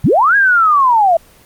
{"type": "linear two-way sweep", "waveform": "sine", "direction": "up then down", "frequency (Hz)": [87.31, 1661, 643], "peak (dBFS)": -7, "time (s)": [0.04, 1.17], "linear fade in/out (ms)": 5, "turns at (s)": 0.36, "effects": ["pink hiss -45 dBFS RMS until 1.45 s", "Opus 24 kbps"]}